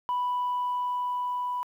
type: tone with level ramp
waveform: sine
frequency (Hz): 987.8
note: B5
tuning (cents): 0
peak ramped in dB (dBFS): -23 to -27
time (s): 0.09-1.63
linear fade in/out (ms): 0
effects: tanh soft clip ceiling -23 dBFS + 10-bit